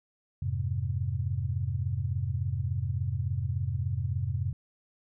sine chord, F minor, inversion none, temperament equal, 87.31 / 103.83 / 130.81 Hz, F2 / Ab2 / C3, 0 / 0 / 0 cents, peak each -32 dBFS, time 0.42-4.53 s, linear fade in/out 5 ms, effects none

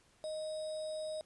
sine tone with sample-and-hold, 622.3 Hz, D#5, in tune, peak -37 dBFS, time 0.24-1.21 s, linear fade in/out 0 ms, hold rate 4410 Hz, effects pink hiss -68 dBFS RMS until 1.25 s + resampled to 24000 Hz

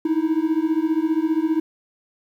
triangle beating tone pair, 311.1 / 326.1 Hz, D#4 / E4, 0 / -19 cents, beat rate 15 Hz, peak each -19 dBFS, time 0.05-1.6 s, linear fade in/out 5 ms, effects 9-bit

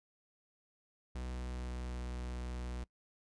45% pulse tone with pitch glide, 62.1 to 61.42 Hz, B1 to B1, +10 to -9 cents, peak -39 dBFS, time 1.15-2.84 s, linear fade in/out 5 ms, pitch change -19 cents, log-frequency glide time 1.28-2.05 s, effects noise-tail reverb RT60 0.1 s tail -22 dB re dry + resampled to 22050 Hz

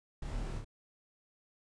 brown noise with echo, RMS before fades -41 dBFS, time 0.22-0.59 s, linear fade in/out 5 ms, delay 28 ms, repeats 2, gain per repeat -3 dB, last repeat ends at 0.646 s, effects resampled to 22050 Hz

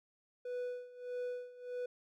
triangle tone with tremolo, 493.9 Hz, B4, in tune, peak -34 dBFS, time 0.45-1.86 s, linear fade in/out 5 ms, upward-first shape sine, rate 1.6 Hz, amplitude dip 85%, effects none

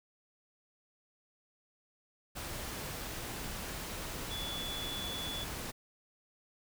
sine tone in noise, 3434 Hz, A7, 43 cents flat, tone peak -39 dBFS, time 4.3-5.45 s, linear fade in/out 20 ms, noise pink, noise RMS -41 dBFS, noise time 2.35-5.72 s, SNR -1 dB, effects none

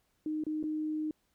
sine tone with dropouts, 308.5 Hz, D#4, 15 cents flat, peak -31 dBFS, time 0.26-1.11 s, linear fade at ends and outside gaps 2 ms, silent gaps 0.438-0.466 / 0.629-0.638 s, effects pink hiss -75 dBFS RMS until 1.34 s

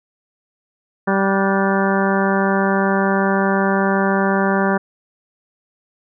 harmonic tone with a mistuned harmonic, 194.7 Hz, G3, 12 cents flat, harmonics 1 / 2 / 3 / 4 / 5 / 6 / 7 / 8 / 9, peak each -18 / -21 / -23 / -24 / -25 / -26 / -26 / -27 / -28 dBFS, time 1.07-4.78 s, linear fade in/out 10 ms, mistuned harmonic 7, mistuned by +89 cents, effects none

